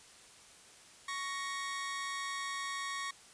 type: tone pair together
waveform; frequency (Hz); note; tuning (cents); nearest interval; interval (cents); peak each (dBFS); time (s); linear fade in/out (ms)
sawtooth; 1110.9 / 1872; C#6 / A#6; +3 / +7; major sixth; 904; -35 / -37; 1.08-3.11; 5
effects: white hiss -57 dBFS RMS until 3.33 s + resampled to 22050 Hz